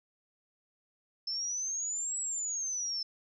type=exponential two-way sweep; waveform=sine; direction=up then down; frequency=5274 to 7850 to 5274 Hz; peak=-32 dBFS; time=1.27-3.03 s; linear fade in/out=5 ms; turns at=2.19 s; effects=none